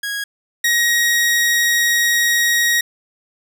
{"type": "tone pair in turn", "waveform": "sawtooth", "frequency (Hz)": [1650, 1888.8], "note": ["G#6", "A#6"], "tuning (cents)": [-12, 22], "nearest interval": "major second", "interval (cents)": 234, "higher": "second", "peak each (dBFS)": [-18, -10], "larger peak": "second", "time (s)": [[0.03, 0.24], [0.64, 2.81]], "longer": "second", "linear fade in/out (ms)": 5, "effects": []}